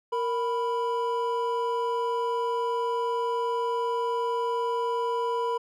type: tone pair together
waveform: triangle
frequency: 465.3 / 988 Hz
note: A#4 / B5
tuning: -3 / 0 cents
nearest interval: octave + minor second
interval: 1303 cents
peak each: -26 dBFS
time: 0.12-5.58 s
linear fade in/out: 10 ms
effects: none